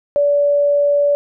sine tone, 576 Hz, D5, 34 cents flat, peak -11 dBFS, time 0.16-1.15 s, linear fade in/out 0 ms, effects none

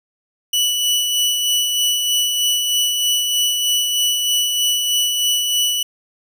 sawtooth tone with tremolo, 2958 Hz, F#7, 1 cent flat, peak -11 dBFS, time 0.53-5.83 s, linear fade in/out 5 ms, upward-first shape sine, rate 3.2 Hz, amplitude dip 35%, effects none

